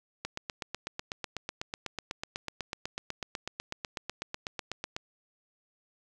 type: click train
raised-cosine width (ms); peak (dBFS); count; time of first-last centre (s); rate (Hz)
0.2; -17; 39; 0.25-4.965; 8.06
effects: none